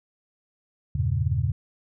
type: chord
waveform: sine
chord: E diminished seventh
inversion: none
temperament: equal with one note detuned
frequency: 82.12 / 98 / 116.54 / 138.59 Hz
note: E2 / G2 / Bb2 / Db3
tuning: -6 / 0 / 0 / 0 cents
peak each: -27 dBFS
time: 0.95-1.52 s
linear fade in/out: 5 ms
effects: none